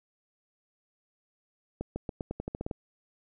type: accelerating click train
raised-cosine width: 2 ms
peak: -20 dBFS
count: 11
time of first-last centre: 1.81-2.712 s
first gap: 150 ms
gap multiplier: 0.88
effects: none